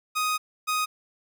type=tone pair in turn; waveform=sawtooth; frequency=1249 / 1249 Hz; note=D#6 / D#6; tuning=+6 / +6 cents; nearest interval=unison; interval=0 cents; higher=neither; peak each=-20 / -20 dBFS; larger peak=neither; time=0.15-0.38 / 0.67-0.86 s; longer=first; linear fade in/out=20 ms; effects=none